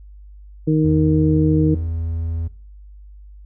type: harmonic tone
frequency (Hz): 155.56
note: D#3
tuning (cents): 0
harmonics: 1 / 2 / 3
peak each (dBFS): -16 / -17 / -23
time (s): 0.67-1.75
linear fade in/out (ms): 10
type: tone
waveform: triangle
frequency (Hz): 82.41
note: E2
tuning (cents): 0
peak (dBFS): -19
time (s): 0.84-2.48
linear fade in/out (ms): 10
effects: noise-tail reverb RT60 0.5 s tail -20 dB re dry + added 50 Hz sine -38 dBFS peak until 3.45 s